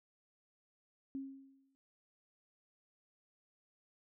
sine tone with exponential decay, 270.6 Hz, C#4, 42 cents flat, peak -37 dBFS, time 1.15-1.75 s, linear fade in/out 0 ms, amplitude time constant 130 ms, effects none

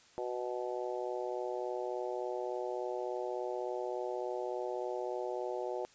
harmonic tone, 123.47 Hz, B2, in tune, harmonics 3 / 4 / 5 / 6 / 7, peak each -39 / -40 / -41 / -45 / -44 dBFS, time 0.18-5.85 s, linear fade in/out 0 ms, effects white hiss -62 dBFS RMS until 5.94 s + resampled to 16000 Hz

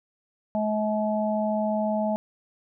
harmonic tone, 213.6 Hz, G#3, 49 cents sharp, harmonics 1 / 3 / 4, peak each -26 / -26 / -31 dBFS, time 0.55-2.16 s, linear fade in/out 0 ms, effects none

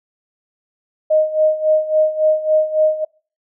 sine tone with tremolo, 621 Hz, D#5, 3 cents flat, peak -9 dBFS, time 1.1-3.05 s, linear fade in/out 10 ms, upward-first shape sine, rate 3.6 Hz, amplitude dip 80%, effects noise-tail reverb RT60 0.4 s tail -26 dB re dry

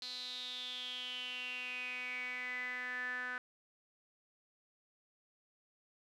sawtooth tone with band-pass filter sweep, 250.3 Hz, B3, 23 cents sharp, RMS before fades -42 dBFS, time 0.02-3.38 s, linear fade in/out 2 ms, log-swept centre 4200 to 1600 Hz, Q 9.6, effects none

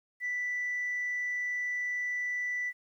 sine tone, 1975.5 Hz, B6, in tune, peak -29 dBFS, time 0.2-2.73 s, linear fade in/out 50 ms, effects tanh soft clip ceiling -27 dBFS + 11-bit

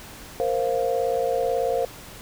sine chord, Bb suspended second, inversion none, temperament just, 466.2 / 524.4 / 699.2 Hz, Bb4 / C5 / F5, 0 / +4 / +2 cents, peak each -25 / -24 / -27 dBFS, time 0.4-1.85 s, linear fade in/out 0 ms, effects pink hiss -42 dBFS RMS until 2.21 s

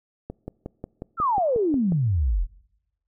click train, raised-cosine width 2 ms, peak -19 dBFS, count 10, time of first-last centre 0.3-1.922 s, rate 5.55 Hz
sine exponential sweep, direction down, 1396.9 to 36.71 Hz, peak -19 dBFS, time 1.17-2.47 s, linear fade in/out 50 ms
effects noise-tail reverb RT60 1.0 s tail -25 dB re dry

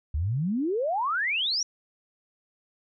sine exponential sweep, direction up, 68.5 to 5920 Hz, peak -24 dBFS, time 0.14-1.63 s, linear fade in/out 5 ms, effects none

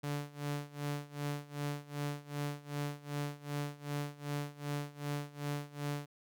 sawtooth tone with tremolo, 145.1 Hz, D3, 21 cents flat, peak -30 dBFS, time 0.03-6.06 s, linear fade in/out 10 ms, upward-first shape sine, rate 2.6 Hz, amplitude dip 90%, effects none

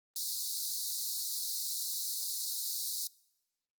pink high-pass noise, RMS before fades -36 dBFS, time 0.16-3.07 s, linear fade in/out 0 ms, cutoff 3900 Hz, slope 96 dB/octave, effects noise-tail reverb RT60 0.9 s tail -23 dB re dry + Opus 32 kbps

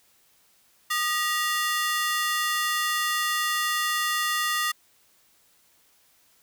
sawtooth ring-modulated tone, 1569 Hz, G6, 1 cent sharp, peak -17 dBFS, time 0.9-4.72 s, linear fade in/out 10 ms, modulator 342 Hz, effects white hiss -62 dBFS RMS until 6.42 s

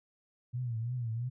sine tone with vibrato, 118.7 Hz, A#2, 32 cents sharp, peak -32 dBFS, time 0.53-1.3 s, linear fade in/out 20 ms, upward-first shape triangle, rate 3 Hz, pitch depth 130 cents each way, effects none

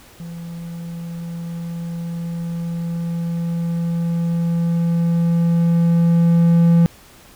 triangle tone with level ramp, 168.9 Hz, E3, 42 cents sharp, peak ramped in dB -27 to -7 dBFS, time 0.2-6.86 s, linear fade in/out 0 ms, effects pink hiss -46 dBFS RMS until 7.35 s

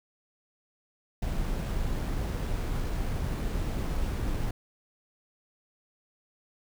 brown noise with sample-and-hold, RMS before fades -30 dBFS, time 1.22-4.51 s, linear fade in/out 5 ms, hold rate 11025 Hz, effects none

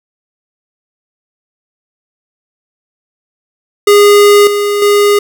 square tone with level steps, 410 Hz, G#4, 22 cents flat, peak -3 / -11 / -6 dBFS, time 3.87-5.19 s, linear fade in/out 5 ms, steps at 4.47 / 4.82 s, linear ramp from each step 2 ms, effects none

